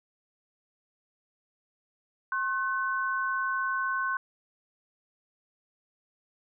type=tone pair together; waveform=sine; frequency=1071.8 / 1512 Hz; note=C6 / F#6; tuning=+41 / +37 cents; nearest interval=tritone; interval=596 cents; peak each=-30 / -29 dBFS; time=2.32-4.17 s; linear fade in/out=2 ms; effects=none